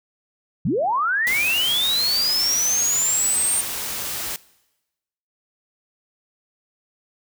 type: linear sweep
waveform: sine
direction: up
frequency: 124.1 to 8870 Hz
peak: -18 dBFS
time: 0.65-3.61 s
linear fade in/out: 5 ms
type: tone with exponential decay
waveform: sine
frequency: 130.5 Hz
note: C3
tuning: 4 cents flat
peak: -24 dBFS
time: 0.67-0.86 s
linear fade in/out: 0 ms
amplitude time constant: 40 ms
type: noise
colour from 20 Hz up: white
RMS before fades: -28 dBFS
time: 1.27-4.36 s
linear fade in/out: 0 ms
effects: noise-tail reverb RT60 1.0 s tail -21 dB re dry